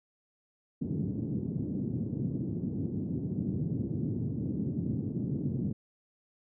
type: band-pass noise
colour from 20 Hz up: pink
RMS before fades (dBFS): -33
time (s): 0.81-5.73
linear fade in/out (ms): 10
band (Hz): 110 to 290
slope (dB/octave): 24
effects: none